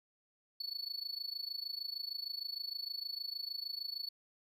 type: tone with amplitude modulation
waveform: triangle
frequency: 4435 Hz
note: C#8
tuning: in tune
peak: -34 dBFS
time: 0.6-4.09 s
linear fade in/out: 5 ms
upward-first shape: sine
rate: 26.5 Hz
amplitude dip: 90%
effects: none